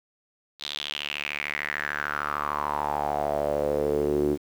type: tone with band-pass filter sweep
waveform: sawtooth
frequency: 73.42 Hz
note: D2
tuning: in tune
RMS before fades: -28 dBFS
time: 0.59-4.38 s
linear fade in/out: 50 ms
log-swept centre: 3900 to 330 Hz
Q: 5.5
effects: 8-bit